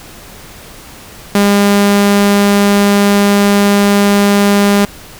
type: tone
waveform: sawtooth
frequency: 202.2 Hz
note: G#3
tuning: 46 cents flat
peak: -3 dBFS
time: 1.35-4.85 s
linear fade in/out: 2 ms
effects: pink hiss -34 dBFS RMS until 5.19 s